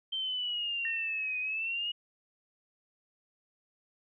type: exponential two-way sweep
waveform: sine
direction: down then up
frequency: 3136 to 2489 to 2901 Hz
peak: -31 dBFS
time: 0.12-1.92 s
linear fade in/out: 10 ms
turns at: 1.39 s
type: tone with exponential decay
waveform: sine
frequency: 1832 Hz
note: A#6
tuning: 31 cents flat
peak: -33 dBFS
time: 0.85-1.59 s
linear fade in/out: 1 ms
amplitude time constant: 160 ms
effects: none